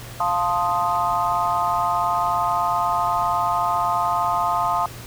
sine chord, F dominant seventh, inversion none, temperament equal, 698.5 / 880 / 1046.5 / 1244.5 Hz, F5 / A5 / C6 / Eb6, 0 / 0 / 0 / 0 cents, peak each -24 dBFS, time 0.2-4.86 s, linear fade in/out 2 ms, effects added 119 Hz sine -39 dBFS peak until 5.06 s + pink hiss -39 dBFS RMS until 5.06 s

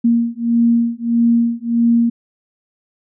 sine beating tone pair, 233.1 / 234.7 Hz, A#3 / A#3, 0 / +12 cents, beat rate 1.6 Hz, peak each -15 dBFS, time 0.04-2.1 s, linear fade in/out 10 ms, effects none

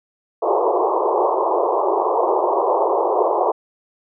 pink band-pass noise, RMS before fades -18 dBFS, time 0.42-3.52 s, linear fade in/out 10 ms, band 350 to 1100 Hz, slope 96 dB/octave, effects none

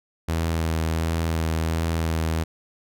sawtooth tone with vibrato, 81.4 Hz, E2, 21 cents flat, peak -18 dBFS, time 0.28-2.44 s, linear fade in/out 10 ms, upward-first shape sine, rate 1.4 Hz, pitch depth 20 cents each way, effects none

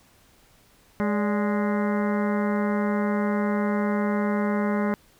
harmonic tone with a mistuned harmonic, 207.7 Hz, G#3, in tune, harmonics 1 / 2 / 3 / 4 / 5 / 6 / 7 / 8 / 9 / 10, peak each -23 / -30 / -31 / -36 / -35 / -38 / -38 / -43 / -40 / -42 dBFS, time 1-4.94 s, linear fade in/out 0 ms, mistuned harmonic 3, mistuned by -100 cents, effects pink hiss -58 dBFS RMS until 5.19 s

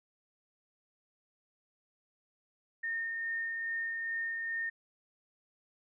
sine tone with tremolo, 1829 Hz, A#6, 33 cents flat, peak -32 dBFS, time 2.83-4.7 s, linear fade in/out 10 ms, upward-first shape sine, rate 2.4 Hz, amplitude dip 25%, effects none

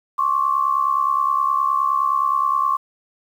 sine tone pair together, 1071.4 / 1141 Hz, C6 / C#6, +41 / +50 cents, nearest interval minor second, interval 109 cents, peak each -19 dBFS, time 0.18-2.77 s, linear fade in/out 10 ms, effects 8-bit

